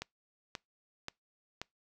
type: click train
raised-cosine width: 0.2 ms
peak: -21 dBFS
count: 4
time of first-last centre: 0.02-1.616 s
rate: 1.88 Hz
effects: noise-tail reverb RT60 0.2 s tail -26 dB re dry